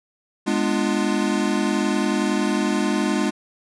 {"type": "chord", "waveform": "square", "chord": "G# diminished seventh", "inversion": "none", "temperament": "equal with one note detuned", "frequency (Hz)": [207.7, 246.9, 298.1, 349.2], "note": ["G#3", "B3", "D4", "F4"], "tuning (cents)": [0, 0, 26, 0], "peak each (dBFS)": [-24, -27, -25, -27], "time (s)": [0.46, 3.31], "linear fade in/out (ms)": 20, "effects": ["resampled to 22050 Hz"]}